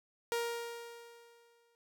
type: tone with exponential decay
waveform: sawtooth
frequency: 469.2 Hz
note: A#4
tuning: 11 cents sharp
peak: -27 dBFS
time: 0.32-1.75 s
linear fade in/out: 0 ms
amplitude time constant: 310 ms
effects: none